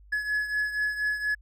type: beating tone pair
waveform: triangle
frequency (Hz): 1697 / 1701.2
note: G#6 / G#6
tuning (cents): +37 / +41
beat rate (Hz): 4.2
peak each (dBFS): -25 / -31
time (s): 0.12-1.35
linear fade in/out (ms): 10
effects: added 50 Hz sine -50 dBFS peak until 1.41 s